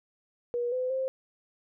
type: tone with pitch steps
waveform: sine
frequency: 481.1 / 508 / 526 Hz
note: B4 / B4 / C5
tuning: -45 / +49 / +9 cents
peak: -27 dBFS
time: 0.54-1.08 s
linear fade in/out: 0 ms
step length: 180 ms
effects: none